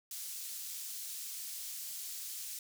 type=high-pass noise; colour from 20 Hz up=pink; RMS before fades=-43 dBFS; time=0.11-2.59 s; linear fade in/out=2 ms; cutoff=5900 Hz; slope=12 dB/octave; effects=none